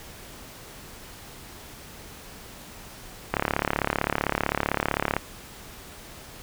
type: click train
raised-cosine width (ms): 0.5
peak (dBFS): -7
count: 66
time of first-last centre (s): 3.34-5.166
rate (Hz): 35.6
effects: pink hiss -44 dBFS RMS until 6.42 s